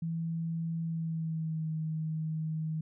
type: tone with pitch glide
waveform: sine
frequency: 164.81 to 157.82 Hz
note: E3 to D#3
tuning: 0 to +25 cents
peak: -31 dBFS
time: 0.02-2.81 s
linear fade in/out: 5 ms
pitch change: -75 cents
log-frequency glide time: 0.82-1.71 s
effects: none